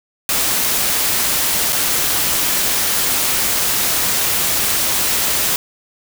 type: noise with dropouts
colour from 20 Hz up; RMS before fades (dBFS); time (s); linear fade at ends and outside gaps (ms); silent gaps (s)
white; -17; 0.29-5.56; 1; 1.724-1.728
effects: none